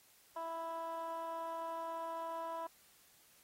15% pulse tone with band-pass filter, 329.6 Hz, E4, in tune, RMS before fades -42 dBFS, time 0.36-2.67 s, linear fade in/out 5 ms, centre 850 Hz, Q 7.1, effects white hiss -66 dBFS RMS until 3.43 s + AAC 48 kbps

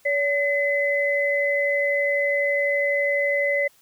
sine tone pair together, 569 / 2028 Hz, C#5 / B6, +45 / +45 cents, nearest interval octave + minor seventh, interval 2200 cents, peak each -22 dBFS, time 0.05-3.68 s, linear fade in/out 10 ms, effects white hiss -58 dBFS RMS until 3.81 s

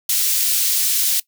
white high-pass noise, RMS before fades -18 dBFS, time 0.09-1.2 s, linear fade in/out 5 ms, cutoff 3500 Hz, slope 12 dB/octave, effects noise-tail reverb RT60 0.1 s tail -20 dB re dry

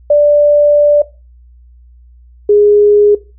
sine tone pair in turn, 587.3 / 413.9 Hz, D5 / G#4, 0 / -6 cents, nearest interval tritone, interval 606 cents, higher first, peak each -4 dBFS, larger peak neither, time 0.1-1.02 / 2.49-3.15 s, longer first, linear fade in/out 5 ms, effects noise-tail reverb RT60 0.3 s tail -19 dB re dry + added 60 Hz sine -38 dBFS peak until 3.38 s

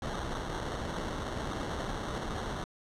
pink noise with sample-and-hold, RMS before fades -36 dBFS, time 0.02-2.64 s, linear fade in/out 2 ms, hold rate 2450 Hz, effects low-pass 7000 Hz 12 dB/octave

